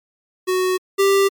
square tone pair in turn, 370 / 393.6 Hz, F#4 / G4, 0 / +7 cents, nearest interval minor second, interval 107 cents, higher second, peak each -17 / -13 dBFS, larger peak second, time 0.47-0.78 / 0.98-1.29 s, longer neither, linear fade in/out 20 ms, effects MP3 96 kbps

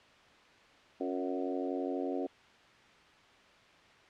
harmonic tone with a mistuned harmonic, 91.9 Hz, F#2, 11 cents flat, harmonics 3 / 4 / 5 / 6 / 7 / 8, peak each -36 / -38 / -40 / -42 / -43 / -44 dBFS, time 1-2.27 s, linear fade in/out 10 ms, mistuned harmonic 4, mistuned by -33 cents, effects white hiss -59 dBFS RMS until 4.09 s + low-pass 3000 Hz 12 dB/octave

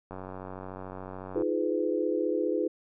click train, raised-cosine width 1 ms, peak -26 dBFS, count 124, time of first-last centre 0.11-1.421 s, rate 93.8 Hz
sine chord, F half-diminished seventh, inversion third, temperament just, 314.3 / 349.2 / 419.1 / 502.9 Hz, Eb4 / F4 / Ab4 / Cb5, +18 / 0 / +16 / +31 cents, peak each -31 dBFS, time 1.35-2.68 s, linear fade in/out 10 ms
effects none

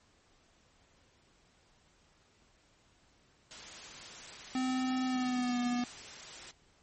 white noise, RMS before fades -47 dBFS, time 3.51-6.51 s, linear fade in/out 0 ms
square tone with pitch glide, 257.4 to 243.9 Hz, C4 to B3, -28 to -21 cents, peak -31 dBFS, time 4.55-5.84 s, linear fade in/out 2 ms, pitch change -93 cents, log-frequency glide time 5.05-5.6 s
effects pink hiss -67 dBFS RMS until 6.82 s + MP3 32 kbps

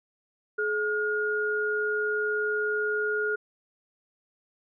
sine tone pair together, 424.8 / 1429 Hz, G#4 / F6, +39 / +39 cents, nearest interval octave + major sixth, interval 2100 cents, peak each -28 / -27 dBFS, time 0.58-3.36 s, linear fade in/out 10 ms, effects none

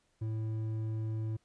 sine tone with hard clipping, 110 Hz, A2, in tune, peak -34 dBFS, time 0.21-1.37 s, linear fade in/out 10 ms, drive 6 dB, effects pink hiss -74 dBFS RMS until 1.44 s + resampled to 22050 Hz

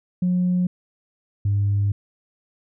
sine tone pair in turn, 180 / 101.02 Hz, F#3 / G#2, -47 / -47 cents, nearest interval minor seventh, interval 1000 cents, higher first, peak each -16 dBFS, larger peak neither, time 0.22-0.67 / 1.45-1.92 s, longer second, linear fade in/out 5 ms, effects tanh soft clip ceiling -14 dBFS

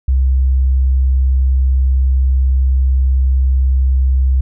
sine tone, 65.41 Hz, C2, in tune, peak -9 dBFS, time 0.08-4.41 s, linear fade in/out 5 ms, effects none

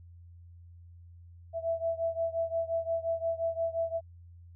sine beating tone pair, 660 / 665.7 Hz, E5 / E5, +2 / +17 cents, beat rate 5.7 Hz, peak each -31 / -33 dBFS, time 1.53-4.01 s, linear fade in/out 50 ms, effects added 86 Hz sine -49 dBFS peak until 4.55 s

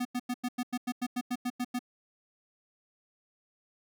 square tone bursts, 246.9 Hz, B3, in tune, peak -30 dBFS, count 13, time 0-1.792 s, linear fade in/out 10 ms, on 52 ms, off 93 ms, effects none

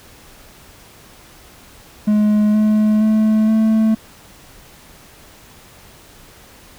triangle tone with pitch steps, 210.7 / 213.8 / 216.9 / 220 Hz, G#3 / A3 / A3 / A3, +25 / -49 / -25 / 0 cents, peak -9 dBFS, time 2.07-3.95 s, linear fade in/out 10 ms, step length 470 ms, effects pink hiss -44 dBFS RMS until 6.78 s

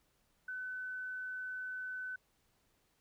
sine tone, 1509 Hz, F#6, 34 cents sharp, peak -39 dBFS, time 0.48-2.16 s, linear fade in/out 5 ms, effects pink hiss -75 dBFS RMS until 3 s

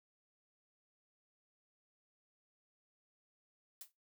blue noise with exponential decay, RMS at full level -45 dBFS, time 3.81-3.92 s, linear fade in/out 2 ms, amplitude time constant 22 ms, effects noise-tail reverb RT60 0.2 s tail -18 dB re dry

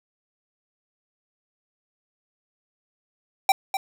square tone with echo, 780 Hz, G5, 9 cents flat, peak -14 dBFS, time 3.49-3.52 s, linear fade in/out 2 ms, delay 250 ms, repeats 1, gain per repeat -9 dB, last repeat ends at 3.77 s, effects none

